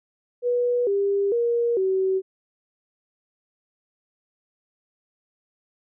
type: tone with pitch steps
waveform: sine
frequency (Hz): 487.4 / 399.3 / 471.9 / 379.9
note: B4 / G4 / A#4 / F#4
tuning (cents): -23 / +32 / +21 / +46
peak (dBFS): -19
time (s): 0.42-2.22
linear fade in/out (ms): 50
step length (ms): 450
effects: none